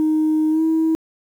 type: tone with pitch glide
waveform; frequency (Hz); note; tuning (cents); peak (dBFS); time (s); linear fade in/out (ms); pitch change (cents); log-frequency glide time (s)
sine; 311.1 to 321; D#4 to E4; 0 to -46; -13; 0-0.95; 0; +54; 0.5-0.62
effects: tanh soft clip ceiling -12 dBFS + 8-bit